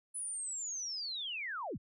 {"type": "linear sweep", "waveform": "sine", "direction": "down", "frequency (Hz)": [10130, 38.89], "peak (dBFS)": -37, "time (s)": [0.14, 1.78], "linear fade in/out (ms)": 20, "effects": []}